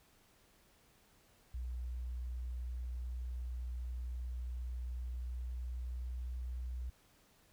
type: tone with pitch glide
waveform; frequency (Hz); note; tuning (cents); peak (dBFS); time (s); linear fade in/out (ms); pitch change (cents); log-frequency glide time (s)
sine; 61.3 to 61.9; B1 to B1; -12 to +5; -38; 1.54-6.9; 5; +17; 5.14-6.58
effects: pink hiss -68 dBFS RMS until 7.52 s